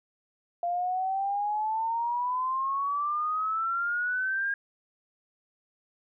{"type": "exponential sweep", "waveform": "sine", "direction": "up", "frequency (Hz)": [690, 1628], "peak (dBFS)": -26, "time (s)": [0.63, 4.54], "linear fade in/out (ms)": 2, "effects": []}